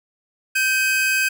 45% pulse tone pair together, 1560.3 / 2528 Hz, G6 / D#7, -9 / +27 cents, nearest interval minor sixth, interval 836 cents, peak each -20 dBFS, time 0.55-1.29 s, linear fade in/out 10 ms, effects none

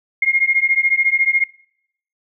sine beating tone pair, 2131 / 2145 Hz, C7 / C7, +31 / +42 cents, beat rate 14 Hz, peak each -16 dBFS, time 0.22-1.44 s, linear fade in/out 5 ms, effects noise-tail reverb RT60 0.7 s tail -22 dB re dry

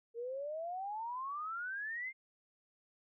sine exponential sweep, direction up, 455 to 2138 Hz, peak -38 dBFS, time 0.14-2.13 s, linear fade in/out 50 ms, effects none

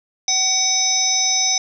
harmonic tone, 753 Hz, F#5, 30 cents sharp, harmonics 1 / 3 / 5 / 7 / 8, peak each -28 / -27 / -25 / -20 / -18 dBFS, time 0.28-1.58 s, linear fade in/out 2 ms, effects none

